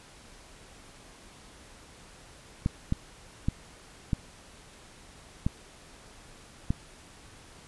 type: clicks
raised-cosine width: 5 ms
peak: -13 dBFS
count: 6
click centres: 2.661 / 2.924 / 3.485 / 4.132 / 5.465 / 6.705 s
effects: pink hiss -52 dBFS RMS until 7.67 s + resampled to 24000 Hz

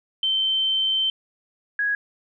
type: tone pair in turn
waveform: sine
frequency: 3101 / 1660.8 Hz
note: G7 / G#6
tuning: -19 / 0 cents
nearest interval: major seventh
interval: 1081 cents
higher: first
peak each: -19 / -20 dBFS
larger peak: first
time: 0.23-1.1 / 1.79-1.95 s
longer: first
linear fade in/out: 2 ms
effects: none

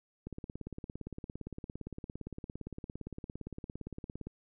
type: click train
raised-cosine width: 3 ms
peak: -28 dBFS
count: 71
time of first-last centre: 0.27-4.27 s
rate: 17.5 Hz
effects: none

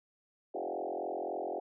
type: tone with frequency modulation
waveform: sine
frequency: 554.4 Hz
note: C#5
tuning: in tune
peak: -34 dBFS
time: 0.54-1.6 s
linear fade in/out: 10 ms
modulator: 43.6 Hz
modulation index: 5.1
effects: none

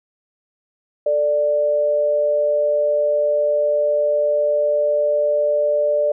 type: tone pair together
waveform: sine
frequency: 442 / 590 Hz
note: A4 / D5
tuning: +8 / +8 cents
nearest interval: perfect fourth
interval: 500 cents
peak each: -25 / -15 dBFS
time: 1.06-6.12 s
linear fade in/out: 5 ms
effects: none

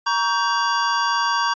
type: chord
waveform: square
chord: G diminished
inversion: first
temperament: just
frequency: 940.8 / 1128.9 / 1568 Hz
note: Bb5 / Db6 / G6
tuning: +16 / +31 / 0 cents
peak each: -23 / -23 / -25 dBFS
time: 0.06-1.54 s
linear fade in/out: 10 ms
effects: resampled to 16000 Hz

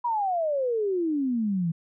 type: exponential sweep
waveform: sine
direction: down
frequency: 984 to 160 Hz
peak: -23 dBFS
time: 0.04-1.72 s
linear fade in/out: 10 ms
effects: none

